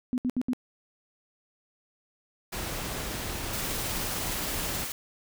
sine tone bursts, 250.1 Hz, B3, 22 cents sharp, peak -24 dBFS, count 4, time 0.13-0.533 s, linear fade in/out 0 ms, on 49 ms, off 69 ms
pink noise, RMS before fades -34 dBFS, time 2.52-4.85 s, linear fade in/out 10 ms
white noise with tremolo, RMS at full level -34 dBFS, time 3.53-4.92 s, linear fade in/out 2 ms, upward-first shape triangle, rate 19 Hz, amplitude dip 30%
effects none

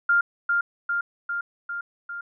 sine tone with echo, 1400 Hz, F6, 4 cents sharp, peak -16 dBFS, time 0.09-0.21 s, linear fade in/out 5 ms, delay 400 ms, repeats 5, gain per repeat -3 dB, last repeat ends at 2.21 s, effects none

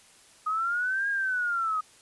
sine linear two-way sweep, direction up then down, 1244.5 to 1637 to 1244.5 Hz, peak -25 dBFS, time 0.46-1.81 s, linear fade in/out 10 ms, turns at 1.09 s, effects white hiss -56 dBFS RMS until 2.01 s + resampled to 24000 Hz

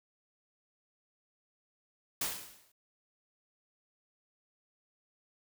white noise with exponential decay, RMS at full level -31 dBFS, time 2.21-2.72 s, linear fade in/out 5 ms, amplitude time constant 110 ms, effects none

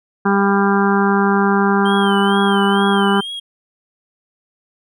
harmonic tone, 198.7 Hz, G3, 24 cents sharp, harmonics 1 / 2 / 4 / 5 / 6 / 7 / 8, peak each -15 / -18 / -21 / -22 / -23 / -23 / -24 dBFS, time 0.25-3.21 s, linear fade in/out 10 ms
triangle tone with vibrato, 3136 Hz, G7, in tune, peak -23 dBFS, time 1.85-3.4 s, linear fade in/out 10 ms, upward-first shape sine, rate 2.2 Hz, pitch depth 95 cents each way
effects none

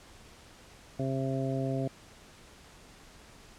harmonic tone, 133.6 Hz, C3, 36 cents sharp, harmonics 1 / 2 / 3 / 4 / 5, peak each -32 / -34 / -38 / -39 / -37 dBFS, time 0.99-1.88 s, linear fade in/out 5 ms, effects pink hiss -54 dBFS RMS until 3.58 s + low-pass 9000 Hz 12 dB/octave

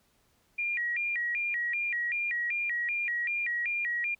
sine tone with vibrato, 2140 Hz, C7, 38 cents sharp, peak -28 dBFS, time 0.58-4.15 s, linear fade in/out 10 ms, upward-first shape square, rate 2.6 Hz, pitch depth 200 cents each way, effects pink hiss -69 dBFS RMS until 4.19 s

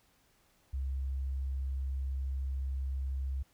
sine tone, 67 Hz, C2, 42 cents sharp, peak -31 dBFS, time 0.73-3.43 s, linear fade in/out 10 ms, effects tanh soft clip ceiling -27 dBFS + pink hiss -69 dBFS RMS until 3.53 s

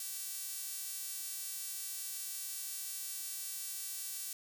sawtooth tone with high-pass filter, 386.5 Hz, G4, 24 cents flat, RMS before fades -42 dBFS, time 0-4.33 s, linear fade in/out 2 ms, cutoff 8200 Hz, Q 0.72, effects none

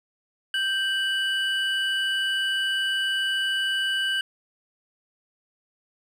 triangle tone pair together, 1566.9 / 2960 Hz, G6 / F#7, -1 / 0 cents, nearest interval major seventh, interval 1101 cents, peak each -24 dBFS, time 0.54-4.21 s, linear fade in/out 2 ms, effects none

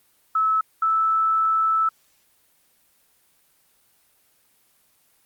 sine tone pair in turn, 1300 / 1313.6 Hz, E6 / E6, -24 / -6 cents, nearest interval unison, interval 18 cents, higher second, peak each -17 dBFS, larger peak neither, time 0.35-0.61 / 0.82-1.89 s, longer second, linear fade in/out 5 ms, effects white hiss -62 dBFS RMS until 5.25 s + Opus 24 kbps

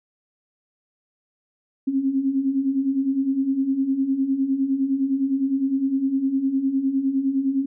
sine beating tone pair, 262.5 / 272.3 Hz, C4 / C#4, +6 / -31 cents, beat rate 9.8 Hz, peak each -26 / -20 dBFS, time 1.87-7.66 s, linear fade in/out 10 ms, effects none

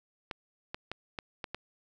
clicks, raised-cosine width 0.3 ms, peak -20 dBFS, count 6, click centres 0.312 / 0.745 / 0.916 / 1.188 / 1.442 / 1.546 s, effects none

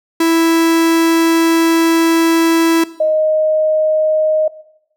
45% pulse / sine tone pair in turn, 329.6 / 622.2 Hz, E4 / D#5, 0 / 0 cents, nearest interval major seventh, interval 1100 cents, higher second, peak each -10 dBFS, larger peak neither, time 0.2-2.84 / 3-4.48 s, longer first, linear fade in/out 5 ms, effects noise-tail reverb RT60 0.8 s tail -18 dB re dry

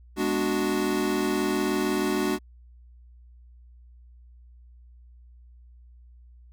square chord, G# half-diminished seventh, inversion none, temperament equal, 207.7 / 246.9 / 293.7 / 370 Hz, G#3 / B3 / D4 / F#4, 0 / 0 / 0 / 0 cents, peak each -31 / -33 / -29 / -28 dBFS, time 0.16-2.39 s, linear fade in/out 50 ms, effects added 60 Hz sine -48 dBFS peak until 6.52 s

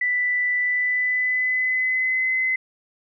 sine tone with pitch glide, 1980 to 2042 Hz, B6 to C7, +4 to -43 cents, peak -19 dBFS, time 0.01-2.56 s, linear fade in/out 5 ms, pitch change +53 cents, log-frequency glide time 0.57-2.34 s, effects none

